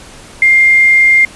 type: tone with quantisation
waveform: sine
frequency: 2110 Hz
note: C7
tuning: 14 cents sharp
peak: -4 dBFS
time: 0.42-1.25 s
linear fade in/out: 2 ms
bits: 5
effects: pink hiss -35 dBFS RMS until 1.35 s + resampled to 24000 Hz